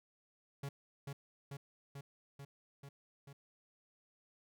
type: tone with echo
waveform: 45% pulse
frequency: 139.8 Hz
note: C#3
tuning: 15 cents sharp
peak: -40 dBFS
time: 0.63-0.69 s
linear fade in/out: 5 ms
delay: 440 ms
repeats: 6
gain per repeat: -2 dB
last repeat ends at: 3.33 s
effects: none